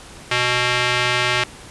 square tone with band-pass filter, 123.47 Hz, B2, in tune, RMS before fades -19 dBFS, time 0.31-1.44 s, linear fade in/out 5 ms, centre 2500 Hz, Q 1.2, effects pink hiss -40 dBFS RMS until 1.7 s + resampled to 24000 Hz

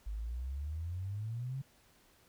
sine exponential sweep, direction up, 50 to 138.59 Hz, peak -36 dBFS, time 0.06-1.62 s, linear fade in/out 10 ms, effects pink hiss -66 dBFS RMS until 2.28 s

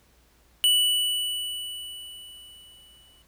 square tone with exponential decay, 2960 Hz, F#7, in tune, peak -17 dBFS, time 0.64-3.22 s, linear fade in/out 0 ms, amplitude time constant 560 ms, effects added 60 Hz sine -62 dBFS peak until 3.27 s + pink hiss -62 dBFS RMS until 3.27 s

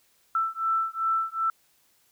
sine beating tone pair, 1328 / 1330.6 Hz, E6 / E6, +12 / +16 cents, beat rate 2.6 Hz, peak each -27 dBFS, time 0.35-1.5 s, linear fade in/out 2 ms, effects white hiss -65 dBFS RMS until 2.11 s

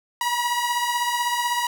sawtooth beating tone pair, 960 / 976 Hz, B5 / B5, -49 / -21 cents, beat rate 16 Hz, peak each -19 / -24 dBFS, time 0.21-1.67 s, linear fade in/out 2 ms, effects none

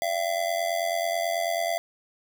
square tone with amplitude modulation, 676 Hz, E5, 43 cents sharp, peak -22 dBFS, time 0.02-1.78 s, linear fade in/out 0 ms, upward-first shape sine, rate 89.2 Hz, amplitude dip 75%, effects none

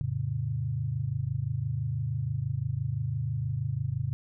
sine chord, F augmented, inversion none, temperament equal with one note detuned, 87.31 / 112.57 / 138.59 Hz, F2 / A2 / C#3, 0 / +40 / 0 cents, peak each -37 / -31 / -31 dBFS, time 0.01-4.13 s, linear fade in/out 0 ms, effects none

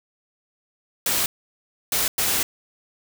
white noise bursts at uneven times, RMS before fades -22 dBFS, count 3, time 1.06-1.26 / 1.92-2.08 / 2.18-2.43 s, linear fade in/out 2 ms, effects none

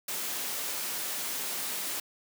white noise, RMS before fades -34 dBFS, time 0.08-2 s, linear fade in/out 5 ms, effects high-pass 200 Hz 12 dB/octave

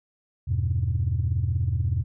sine chord, E minor, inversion none, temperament just, 82.41 / 98.89 / 123.61 Hz, E2 / G2 / B2, 0 / +16 / +2 cents, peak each -25 / -25 / -26 dBFS, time 0.47-2.04 s, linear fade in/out 20 ms, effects tanh soft clip ceiling -15 dBFS

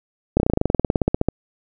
slowing click train, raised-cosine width 2 ms, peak -3 dBFS, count 20, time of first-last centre 0.37-1.286 s, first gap 30 ms, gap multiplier 1.05, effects none

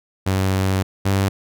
sawtooth tone pair in turn, 95.3 / 97.53 Hz, G2 / G2, -48 / -8 cents, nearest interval unison, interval 40 cents, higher second, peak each -13 / -12 dBFS, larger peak second, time 0.26-0.83 / 1.05-1.29 s, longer first, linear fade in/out 10 ms, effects none

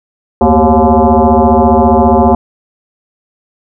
sine tone with frequency modulation, 241.4 Hz, B3, 39 cents flat, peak -4 dBFS, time 0.41-2.35 s, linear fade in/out 2 ms, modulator 156 Hz, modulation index 4.4, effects none

